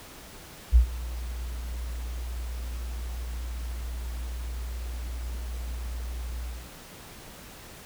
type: tone with ADSR envelope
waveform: sine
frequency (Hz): 59.6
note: A#1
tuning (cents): +39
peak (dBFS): -11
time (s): 0.72-6.69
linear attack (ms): 37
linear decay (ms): 97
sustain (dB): -20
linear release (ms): 220
effects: pink hiss -46 dBFS RMS until 7.85 s